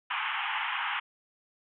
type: band-pass noise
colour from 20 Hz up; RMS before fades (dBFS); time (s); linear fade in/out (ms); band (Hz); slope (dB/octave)
pink; -32; 0.1-1; 10; 810 to 3200; 96
effects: none